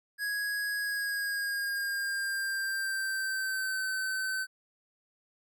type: tone with pitch glide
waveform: square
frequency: 1661.2 to 1532.2 Hz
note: G#6 to G6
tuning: 0 to -40 cents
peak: -31 dBFS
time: 0.18-4.47 s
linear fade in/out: 50 ms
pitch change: -140 cents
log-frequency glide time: 0.77-3.83 s
effects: none